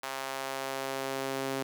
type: tone with high-pass filter sweep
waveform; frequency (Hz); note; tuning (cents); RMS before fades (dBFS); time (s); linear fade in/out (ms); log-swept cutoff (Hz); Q
sawtooth; 134.7; C#3; -49; -35; 0.03-1.63; 5; 850 to 320; 1.1
effects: none